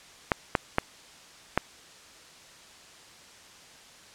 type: clicks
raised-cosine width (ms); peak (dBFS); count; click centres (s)
0.5; -6; 4; 0.318 / 0.552 / 0.784 / 1.576
effects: white hiss -51 dBFS RMS until 4.14 s + low-pass 7000 Hz 12 dB/octave